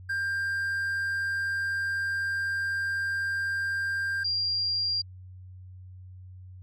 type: tone pair in turn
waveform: triangle / sine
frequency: 1592 / 4771 Hz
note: G6 / D8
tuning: +26 / +26 cents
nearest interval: octave + perfect fifth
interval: 1900 cents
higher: second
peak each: -25 dBFS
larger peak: neither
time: 0.09-4.24 / 4.24-5.02 s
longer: first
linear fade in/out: 10 ms
effects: added 92 Hz sine -43 dBFS peak until 6.62 s